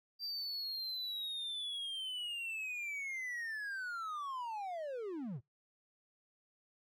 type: linear sweep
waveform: triangle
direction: down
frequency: 4722 to 101.9 Hz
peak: -37 dBFS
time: 0.19-5.41 s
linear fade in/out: 50 ms
effects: noise-tail reverb RT60 0.2 s tail -26 dB re dry